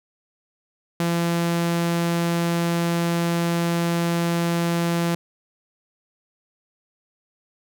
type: tone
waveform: sawtooth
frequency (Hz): 170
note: F3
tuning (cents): -46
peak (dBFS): -16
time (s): 1-5.15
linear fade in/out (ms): 2
effects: none